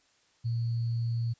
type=tone with sample-and-hold; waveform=sine; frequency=116.54 Hz; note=A#2; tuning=in tune; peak=-27 dBFS; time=0.44-1.34 s; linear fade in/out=20 ms; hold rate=4410 Hz; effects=white hiss -67 dBFS RMS until 1.39 s + resampled to 16000 Hz